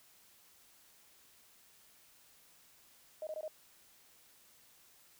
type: tone bursts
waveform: sine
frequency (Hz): 622.3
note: D#5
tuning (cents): 0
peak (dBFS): -38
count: 4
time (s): 3.22-3.48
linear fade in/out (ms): 2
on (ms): 50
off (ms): 20
effects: white hiss -64 dBFS RMS until 5.19 s